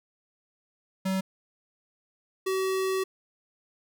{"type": "tone pair in turn", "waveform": "square", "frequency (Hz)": [190, 380], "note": ["F#3", "F#4"], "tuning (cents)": [46, 46], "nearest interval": "octave", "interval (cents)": 1200, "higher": "second", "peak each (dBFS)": -26, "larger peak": "neither", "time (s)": [[1.05, 1.21], [2.46, 3.04]], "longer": "second", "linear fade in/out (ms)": 10, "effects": []}